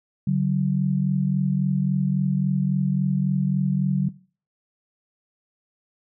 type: tone pair together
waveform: sine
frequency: 144.1 / 187.74 Hz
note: D3 / F#3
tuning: -33 / +25 cents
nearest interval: perfect fourth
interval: 458 cents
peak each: -21 dBFS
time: 0.27-4.09 s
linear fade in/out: 5 ms
effects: noise-tail reverb RT60 0.4 s tail -19 dB re dry